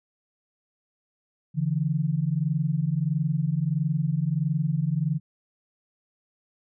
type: tone pair together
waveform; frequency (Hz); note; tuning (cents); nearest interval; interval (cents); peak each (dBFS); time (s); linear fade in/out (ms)
sine; 143.29 / 164.81; D3 / E3; -42 / 0; major second; 242; -25; 1.54-5.2; 50
effects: none